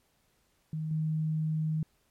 sine tone with level steps, 156.6 Hz, D#3, 11 cents sharp, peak -31 / -27 dBFS, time 0.73-1.83 s, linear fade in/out 2 ms, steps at 0.91 s, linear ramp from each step 2 ms, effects pink hiss -71 dBFS RMS until 2.1 s + MP3 64 kbps

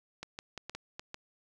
clicks, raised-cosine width 0.2 ms, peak -23 dBFS, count 7, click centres 0.23 / 0.389 / 0.577 / 0.696 / 0.75 / 0.995 / 1.144 s, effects none

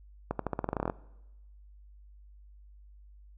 accelerating click train, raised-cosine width 1 ms, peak -16 dBFS, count 14, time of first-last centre 0.31-0.899 s, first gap 83 ms, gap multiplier 0.89, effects noise-tail reverb RT60 1.0 s tail -21 dB re dry + added 50 Hz sine -51 dBFS peak until 3.37 s

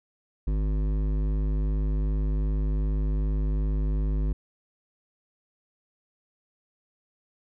sine tone with hard clipping, 51.3 Hz, G#1, 21 cents flat, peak -25 dBFS, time 0.47-4.33 s, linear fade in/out 5 ms, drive 13 dB, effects none

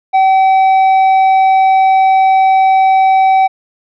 sine tone with tanh clipping, 765 Hz, G5, 42 cents flat, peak -7 dBFS, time 0.13-3.48 s, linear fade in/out 20 ms, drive 6 dB, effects none

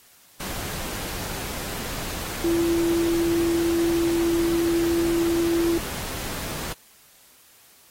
sine tone in noise, 337 Hz, E4, 38 cents sharp, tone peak -19 dBFS, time 2.44-5.78 s, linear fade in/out 5 ms, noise pink, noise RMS -32 dBFS, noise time 0.4-6.73 s, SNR +10 dB, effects white hiss -54 dBFS RMS until 7.9 s + AAC 48 kbps

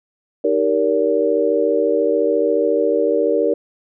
sine chord, Eb major seventh, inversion none, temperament equal with one note detuned, 311.1 / 392 / 466.2 / 572.6 Hz, Eb4 / G4 / Bb4 / D5, 0 / 0 / 0 / -44 cents, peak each -22 / -21 / -17 / -20 dBFS, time 0.44-3.54 s, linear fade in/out 5 ms, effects none

